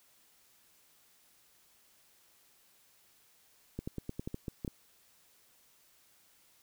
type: clicks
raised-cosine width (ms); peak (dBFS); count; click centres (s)
3; -24; 10; 3.79 / 3.875 / 3.983 / 4.094 / 4.195 / 4.275 / 4.344 / 4.482 / 4.648 / 4.678
effects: white hiss -66 dBFS RMS until 6.62 s